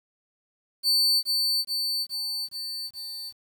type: tone with echo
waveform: 40% pulse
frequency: 4500 Hz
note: C#8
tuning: 25 cents sharp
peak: -18 dBFS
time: 0.83-1.23 s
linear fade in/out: 50 ms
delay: 420 ms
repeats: 5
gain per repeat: -3 dB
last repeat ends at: 3.33 s
effects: 9-bit